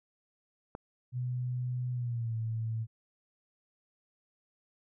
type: click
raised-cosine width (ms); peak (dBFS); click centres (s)
1; -25; 0.751
type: tone with pitch glide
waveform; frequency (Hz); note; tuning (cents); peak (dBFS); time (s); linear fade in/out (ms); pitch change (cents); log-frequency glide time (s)
sine; 124.7 to 112.39; B2 to A2; +17 to +37; -31; 1.12-2.87; 50; -180; 1.92-2.36
effects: none